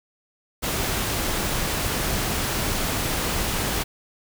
pink noise, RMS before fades -25 dBFS, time 0.62-3.84 s, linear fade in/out 20 ms, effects none

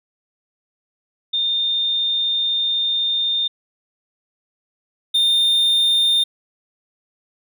sine / triangle tone pair in turn, 3628 / 3628 Hz, A#7 / A#7, -48 / -48 cents, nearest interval unison, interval 0 cents, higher neither, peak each -17 / -12 dBFS, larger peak second, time 1.33-3.48 / 5.14-6.24 s, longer first, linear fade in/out 10 ms, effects none

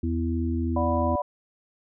harmonic tone, 82.9 Hz, E2, 10 cents sharp, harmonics 1 / 3 / 4, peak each -26 / -28 / -31 dBFS, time 0.03-1.16 s, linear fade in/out 5 ms
sine chord, B minor, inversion first, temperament equal with one note detuned, 587.3 / 731.5 / 987.8 Hz, D5 / F#5 / B5, 0 / -20 / 0 cents, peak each -27 / -31 / -28 dBFS, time 0.76-1.22 s, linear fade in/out 5 ms
effects none

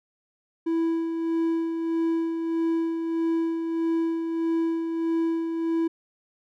triangle tone with tremolo, 329.6 Hz, E4, in tune, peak -19 dBFS, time 0.66-5.88 s, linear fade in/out 10 ms, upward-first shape sine, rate 1.6 Hz, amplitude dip 45%, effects none

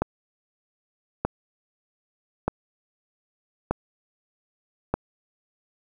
click train, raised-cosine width 1 ms, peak -8 dBFS, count 5, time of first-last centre 0.02-4.94 s, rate 0.813 Hz, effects 8-bit

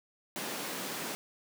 pink high-pass noise, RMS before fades -38 dBFS, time 0.36-1.15 s, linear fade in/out 0 ms, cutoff 190 Hz, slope 24 dB/octave, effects none

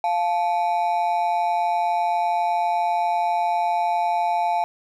triangle ring-modulated tone, 784 Hz, G5, in tune, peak -14 dBFS, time 0.04-4.64 s, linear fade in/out 0 ms, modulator 86.1 Hz, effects none

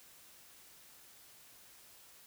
silence, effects white hiss -59 dBFS RMS until 2.26 s

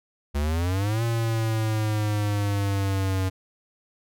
square exponential two-way sweep, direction up then down, 70 to 116.54 to 93.8 Hz, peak -23 dBFS, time 0.34-3.3 s, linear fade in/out 20 ms, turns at 1.03 s, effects none

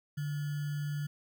sine tone with sample-and-hold, 146.83 Hz, D3, in tune, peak -32 dBFS, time 0.17-1.07 s, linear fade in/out 10 ms, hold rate 1575 Hz, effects none

